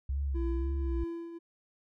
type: tone with vibrato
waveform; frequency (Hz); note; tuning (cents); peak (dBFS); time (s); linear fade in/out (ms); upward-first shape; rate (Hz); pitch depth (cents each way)
sine; 65.41; C2; 0; -29; 0.09-1.04; 5; sine; 1.9; 130
type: tone with tremolo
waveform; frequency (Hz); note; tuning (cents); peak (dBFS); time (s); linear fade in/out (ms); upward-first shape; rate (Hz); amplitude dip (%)
triangle; 336.6; E4; +36; -31; 0.34-1.39; 20; triangle; 1.8; 65
effects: none